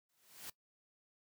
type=noise with exponential growth; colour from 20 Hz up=white; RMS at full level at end=-44 dBFS; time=0.09-0.5 s; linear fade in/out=5 ms; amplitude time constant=89 ms; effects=noise-tail reverb RT60 0.1 s tail -20 dB re dry + high-pass 100 Hz 12 dB/octave